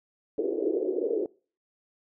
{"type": "band-pass noise", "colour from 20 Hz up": "white", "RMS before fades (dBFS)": -28, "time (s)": [0.38, 1.26], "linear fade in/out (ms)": 2, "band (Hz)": [330, 470], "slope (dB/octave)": 48, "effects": ["noise-tail reverb RT60 0.4 s tail -24 dB re dry"]}